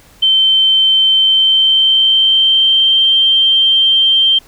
sine tone with pitch glide, 3100 to 3145 Hz, G7 to G7, -20 to +5 cents, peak -7 dBFS, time 0.22-4.39 s, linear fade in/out 10 ms, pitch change +25 cents, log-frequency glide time 1.15-3.15 s, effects pink hiss -45 dBFS RMS until 4.47 s

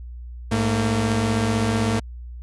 sawtooth tone pair together, 106.18 / 228 Hz, G#2 / A#3, +39 / -38 cents, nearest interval octave + minor second, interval 1323 cents, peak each -18 dBFS, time 0.51-2 s, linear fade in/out 10 ms, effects added 60 Hz sine -33 dBFS peak until 2.42 s + resampled to 24000 Hz

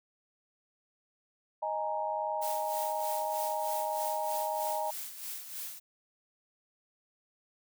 sine chord, D# suspended fourth, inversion none, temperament equal, 622.3 / 830.6 / 932.3 Hz, D#5 / G#5 / A#5, 0 / 0 / 0 cents, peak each -35 dBFS, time 1.62-4.91 s, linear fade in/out 10 ms
blue noise with tremolo, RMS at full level -39 dBFS, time 2.41-5.8 s, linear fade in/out 20 ms, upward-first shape sine, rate 3.2 Hz, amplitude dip 60%
effects none

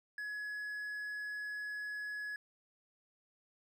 triangle tone, 1688 Hz, G#6, 28 cents sharp, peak -37 dBFS, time 0.18-2.36 s, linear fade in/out 2 ms, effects none

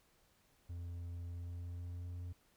triangle tone with pitch glide, 86.4 to 88.16 Hz, F2 to F2, -18 to +17 cents, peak -40 dBFS, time 0.69-2.33 s, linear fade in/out 10 ms, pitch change +35 cents, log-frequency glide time 1.25-2.19 s, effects pink hiss -72 dBFS RMS until 2.56 s

